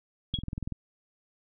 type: click train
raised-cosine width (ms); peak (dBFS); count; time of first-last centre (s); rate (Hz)
5; -21; 9; 0.34-0.723; 20.9
type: tone with exponential decay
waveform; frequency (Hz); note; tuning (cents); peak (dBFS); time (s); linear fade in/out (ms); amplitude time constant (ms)
sine; 3322; G#7; 0; -24; 0.34-0.42; 2; 17
effects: none